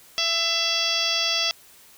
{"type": "harmonic tone with a mistuned harmonic", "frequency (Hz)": 670, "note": "E5", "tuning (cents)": 28, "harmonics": [1, 2, 3, 4, 5, 6, 7, 8, 9], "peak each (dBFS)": [-34, -34, -34, -29, -25, -36, -27, -29, -34], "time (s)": [0.18, 1.51], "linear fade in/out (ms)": 0, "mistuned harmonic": 2, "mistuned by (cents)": -28, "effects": ["white hiss -51 dBFS RMS until 1.97 s"]}